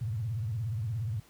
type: tone with vibrato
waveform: sine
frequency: 110.9 Hz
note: A2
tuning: 14 cents sharp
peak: -30 dBFS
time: 0.01-1.2 s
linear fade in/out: 5 ms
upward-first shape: triangle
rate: 17 Hz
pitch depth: 270 cents each way
effects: pink hiss -60 dBFS RMS until 1.29 s